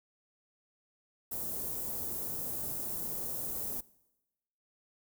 white band-stop noise, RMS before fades -37 dBFS, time 1.31-3.81 s, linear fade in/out 10 ms, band 540 to 13000 Hz, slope 12 dB/octave, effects noise-tail reverb RT60 1.0 s tail -22 dB re dry

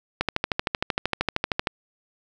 click train, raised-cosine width 0.3 ms, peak -6 dBFS, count 20, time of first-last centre 0.21-1.672 s, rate 13 Hz, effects none

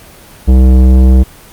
sine tone with tanh clipping, 64.2 Hz, C2, 32 cents flat, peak -4 dBFS, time 0.47-1.24 s, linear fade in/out 20 ms, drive 15 dB, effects pink hiss -36 dBFS RMS until 1.52 s + Opus 24 kbps

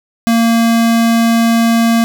square tone, 230 Hz, A#3, 23 cents flat, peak -9 dBFS, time 0.27-2.04 s, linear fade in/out 0 ms, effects none

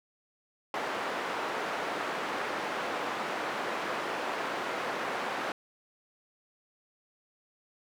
white band-pass noise, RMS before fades -34 dBFS, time 0.74-5.52 s, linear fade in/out 2 ms, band 300 to 1400 Hz, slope 12 dB/octave, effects none

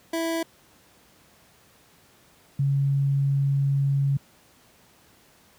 25% pulse / sine tone pair in turn, 329.6 / 138.89 Hz, E4 / C#3, 0 / +4 cents, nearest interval octave + minor third, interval 1496 cents, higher first, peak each -21 / -19 dBFS, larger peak second, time 0.13-0.43 / 2.59-4.17 s, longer second, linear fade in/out 5 ms, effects pink hiss -57 dBFS RMS until 5.58 s + high-pass 80 Hz 12 dB/octave

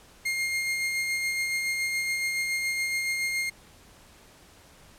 40% pulse tone with tremolo, 2127 Hz, C7, 28 cents sharp, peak -24 dBFS, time 0.25-3.5 s, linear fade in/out 10 ms, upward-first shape sine, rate 7.1 Hz, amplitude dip 30%, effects pink hiss -54 dBFS RMS until 4.98 s + low-pass 12000 Hz 12 dB/octave

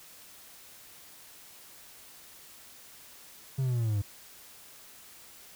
triangle linear sweep, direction down, 136.1 to 98 Hz, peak -24 dBFS, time 3.58-4.02 s, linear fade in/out 10 ms, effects white hiss -52 dBFS RMS until 5.55 s

